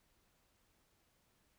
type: silence
effects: pink hiss -75 dBFS RMS until 1.58 s